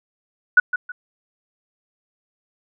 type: tone with echo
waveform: sine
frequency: 1471 Hz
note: F#6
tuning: 11 cents flat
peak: -7 dBFS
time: 0.57-0.6 s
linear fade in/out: 5 ms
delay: 160 ms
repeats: 2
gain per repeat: -11 dB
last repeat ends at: 0.92 s
effects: none